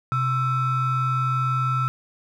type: ring-modulated tone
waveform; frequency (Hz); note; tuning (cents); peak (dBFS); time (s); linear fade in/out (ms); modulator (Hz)
triangle; 599; D5; +34; -15; 0.12-1.88; 0; 728
effects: none